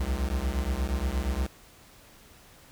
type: beating tone pair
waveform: square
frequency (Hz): 61.2 / 69.7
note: B1 / C#2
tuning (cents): -15 / +10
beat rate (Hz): 8.5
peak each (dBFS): -30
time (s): 0-1.47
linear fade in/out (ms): 5
effects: pink hiss -54 dBFS RMS until 2.71 s